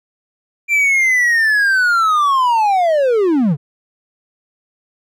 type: linear sweep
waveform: triangle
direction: down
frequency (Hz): 2372 to 127.5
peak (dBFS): -9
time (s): 0.68-3.57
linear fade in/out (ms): 50
effects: none